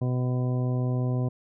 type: harmonic tone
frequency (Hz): 125.7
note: B2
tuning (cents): +31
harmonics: 1 / 2 / 3 / 4 / 5 / 6 / 8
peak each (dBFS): -24 / -32 / -37 / -39 / -40 / -45 / -46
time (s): 0.01-1.29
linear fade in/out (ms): 10
effects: none